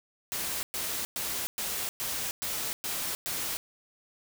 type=noise bursts; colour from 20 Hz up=white; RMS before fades=-33 dBFS; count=8; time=0.32-3.57 s; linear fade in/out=0 ms; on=310 ms; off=110 ms; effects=none